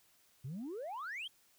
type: exponential sweep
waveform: sine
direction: up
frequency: 119.7 to 3343 Hz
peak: -38 dBFS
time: 0.44-1.28 s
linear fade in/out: 10 ms
effects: tanh soft clip ceiling -38 dBFS + white hiss -69 dBFS RMS until 1.58 s